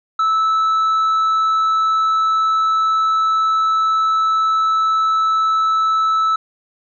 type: tone with tanh clipping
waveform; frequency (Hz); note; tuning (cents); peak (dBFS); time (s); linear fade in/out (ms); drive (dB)
triangle; 1309; E6; -13; -14; 0.19-6.36; 5; 8
effects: none